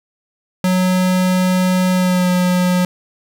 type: tone with pitch glide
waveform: square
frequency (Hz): 183.9 to 180.64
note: F#3 to F#3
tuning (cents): -10 to -41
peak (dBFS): -13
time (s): 0.64-2.85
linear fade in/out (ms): 2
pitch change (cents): -31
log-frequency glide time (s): 1.92-2.29
effects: 8-bit